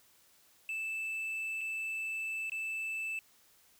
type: tone with dropouts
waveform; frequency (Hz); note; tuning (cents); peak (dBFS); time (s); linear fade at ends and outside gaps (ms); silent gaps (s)
triangle; 2637; E7; 0; -33; 0.69-3.19; 1; 1.61-1.613 / 2.497-2.519
effects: white hiss -65 dBFS RMS until 3.79 s